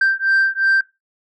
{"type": "beating tone pair", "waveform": "sine", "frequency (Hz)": [1568, 1570.8], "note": ["G6", "G6"], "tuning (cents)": [0, 3], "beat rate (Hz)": 2.8, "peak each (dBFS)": -15, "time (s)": [0.01, 0.81], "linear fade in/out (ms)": 5, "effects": ["noise-tail reverb RT60 0.2 s tail -17 dB re dry", "tanh soft clip ceiling -10 dBFS"]}